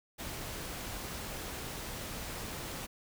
pink noise, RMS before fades -41 dBFS, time 0.18-2.87 s, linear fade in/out 20 ms, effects none

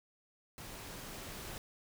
pink noise with level ramp, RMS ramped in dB -48 to -45 dBFS, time 0.58-1.58 s, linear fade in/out 0 ms, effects none

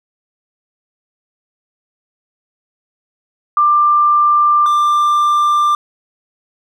sine / triangle tone pair in turn, 1187 / 1187 Hz, D6 / D6, +18 / +18 cents, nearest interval unison, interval 0 cents, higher neither, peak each -8 dBFS, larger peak neither, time 3.57-4.66 / 4.66-5.75 s, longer neither, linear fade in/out 2 ms, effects none

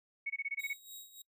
sine tone bursts, 2217 Hz, C#7, in tune, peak -33 dBFS, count 8, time 0.26-0.735 s, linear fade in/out 10 ms, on 41 ms, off 21 ms
10% pulse tone with tremolo, 3805 Hz, A#7, 35 cents sharp, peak -38 dBFS, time 0.59-1.22 s, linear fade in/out 5 ms, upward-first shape sine, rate 3.4 Hz, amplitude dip 75%
effects noise-tail reverb RT60 0.1 s tail -25 dB re dry

